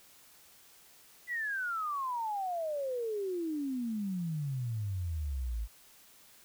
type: exponential sweep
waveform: sine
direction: down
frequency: 2005 to 51.6 Hz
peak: -32 dBFS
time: 1.27-5.68 s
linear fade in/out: 50 ms
effects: white hiss -59 dBFS RMS until 6.44 s